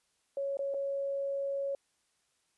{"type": "tone with dropouts", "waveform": "sine", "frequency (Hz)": 554.4, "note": "C#5", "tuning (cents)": 0, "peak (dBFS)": -31, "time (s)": [0.37, 1.75], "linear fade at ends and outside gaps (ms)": 2, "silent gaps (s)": [[0.571, 0.591], [0.74, 0.744]], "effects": ["white hiss -75 dBFS RMS until 2.57 s", "resampled to 24000 Hz"]}